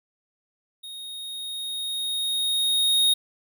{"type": "tone with level ramp", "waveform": "square", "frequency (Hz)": 3729, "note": "A#7", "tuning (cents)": 0, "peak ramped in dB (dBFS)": [-37, -17], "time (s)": [0.83, 3.14], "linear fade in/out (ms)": 10, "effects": []}